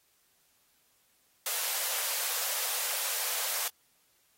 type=high-pass noise; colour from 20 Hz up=white; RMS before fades=-32 dBFS; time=1.46-3.68 s; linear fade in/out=2 ms; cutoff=460 Hz; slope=96 dB/octave; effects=white hiss -69 dBFS RMS until 4.37 s + AAC 48 kbps